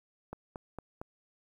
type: click train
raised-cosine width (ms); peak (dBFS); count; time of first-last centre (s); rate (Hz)
1; -26; 4; 0.33-1.015; 4.38
effects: 10-bit